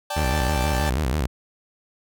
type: chord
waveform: sawtooth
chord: D suspended fourth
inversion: none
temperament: equal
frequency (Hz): 587.3 / 784 / 880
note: D5 / G5 / A5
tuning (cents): 0 / 0 / 0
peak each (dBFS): -26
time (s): 0.1-0.9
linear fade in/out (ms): 5
type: tone with vibrato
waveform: sawtooth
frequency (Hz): 69.3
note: C#2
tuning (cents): 0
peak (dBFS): -17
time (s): 0.16-1.27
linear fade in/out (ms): 10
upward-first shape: square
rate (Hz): 6.2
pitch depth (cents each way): 180
effects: none